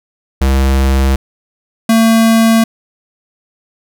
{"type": "tone pair in turn", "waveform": "square", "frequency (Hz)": [66.9, 225], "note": ["C2", "A3"], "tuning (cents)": [39, 39], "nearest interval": "octave + major sixth", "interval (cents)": 2100, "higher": "second", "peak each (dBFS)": [-9, -7], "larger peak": "second", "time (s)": [[0.41, 1.16], [1.89, 2.64]], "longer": "neither", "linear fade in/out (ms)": 5, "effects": []}